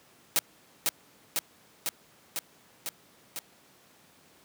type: noise with echo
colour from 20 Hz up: white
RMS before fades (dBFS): -24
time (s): 0.36-0.39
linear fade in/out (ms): 0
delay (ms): 500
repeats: 6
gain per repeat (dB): -2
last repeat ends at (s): 3.39
effects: pink hiss -59 dBFS RMS until 4.44 s + high-pass 150 Hz 12 dB/octave